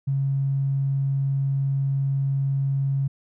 triangle tone with tanh clipping, 137.1 Hz, C#3, 19 cents flat, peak -20 dBFS, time 0.07-3.08 s, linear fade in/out 10 ms, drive 3 dB, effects none

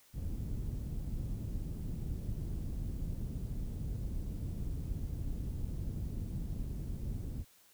pink low-pass noise, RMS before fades -38 dBFS, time 0.13-7.45 s, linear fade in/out 50 ms, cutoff 170 Hz, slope 12 dB/octave, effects white hiss -64 dBFS RMS until 7.73 s

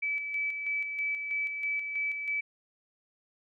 sine tone with tremolo, 2301 Hz, D7, 36 cents flat, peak -28 dBFS, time 0.02-2.41 s, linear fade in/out 10 ms, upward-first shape square, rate 3.1 Hz, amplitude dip 45%, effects none

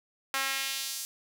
sawtooth tone with high-pass filter sweep, 270 Hz, C#4, 45 cents flat, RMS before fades -33 dBFS, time 0.34-1.05 s, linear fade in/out 0 ms, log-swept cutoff 1300 to 6500 Hz, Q 1.1, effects none

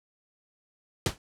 pink noise with exponential decay, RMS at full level -22 dBFS, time 1.06-1.18 s, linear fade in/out 1 ms, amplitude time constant 25 ms, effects low-pass 9000 Hz 12 dB/octave

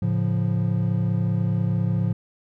triangle chord, A augmented, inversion none, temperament equal with one note detuned, 110 / 140.12 / 174.61 Hz, A2 / C#3 / E#3, 0 / +19 / 0 cents, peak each -21 / -25 / -22 dBFS, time 0.02-2.13 s, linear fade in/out 5 ms, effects none

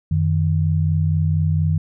sine tone pair together, 91.3 / 155.56 Hz, F#2 / D#3, -23 / 0 cents, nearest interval major sixth, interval 923 cents, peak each -18 dBFS, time 0.11-1.78 s, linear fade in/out 5 ms, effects none

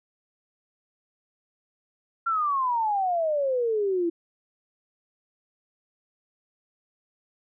sine exponential sweep, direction down, 1384 to 330.8 Hz, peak -22 dBFS, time 2.26-4.1 s, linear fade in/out 10 ms, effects none

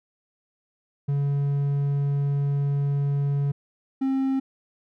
triangle tone pair in turn, 141.5 / 267.1 Hz, C#3 / C4, +36 / +36 cents, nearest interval major seventh, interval 1100 cents, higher second, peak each -19 dBFS, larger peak neither, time 1.08-3.52 / 4.01-4.4 s, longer first, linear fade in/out 10 ms, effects none

